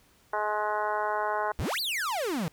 harmonic tone, 211.1 Hz, G#3, 29 cents sharp, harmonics 2 / 3 / 4 / 5 / 6 / 7 / 8 / 9, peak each -36 / -33 / -31 / -32 / -40 / -35 / -46 / -45 dBFS, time 0.33-1.52 s, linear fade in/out 5 ms
45% pulse exponential two-way sweep, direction up then down, 58.2 to 4851 to 147.1 Hz, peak -28 dBFS, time 1.59-2.48 s, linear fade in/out 0 ms, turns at 1.8 s
effects pink hiss -62 dBFS RMS until 2.52 s

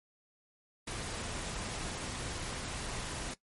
pink noise, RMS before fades -39 dBFS, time 0.87-3.34 s, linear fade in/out 5 ms, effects noise-tail reverb RT60 0.1 s tail -17 dB re dry + MP3 48 kbps

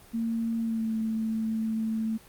sine tone with pitch glide, 228.3 to 221.7 Hz, A#3 to A3, -36 to +13 cents, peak -26 dBFS, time 0.13-2.18 s, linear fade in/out 20 ms, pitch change -51 cents, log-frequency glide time 0.6-0.91 s, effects pink hiss -53 dBFS RMS until 2.28 s + Opus 24 kbps

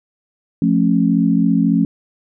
sine chord, F augmented, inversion none, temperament just, 174.61 / 218.3 / 272.8 Hz, F3 / A3 / C#4, 0 / -13 / -28 cents, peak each -16 dBFS, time 0.62-1.85 s, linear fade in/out 2 ms, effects none

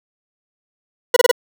40% pulse tone bursts, 490 Hz, B4, 14 cents flat, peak -8 dBFS, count 4, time 1.14-1.314 s, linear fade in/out 5 ms, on 24 ms, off 26 ms, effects none

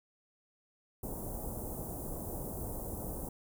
pink band-stop noise, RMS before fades -40 dBFS, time 1.03-3.29 s, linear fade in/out 5 ms, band 800 to 9700 Hz, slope 24 dB/octave, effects none

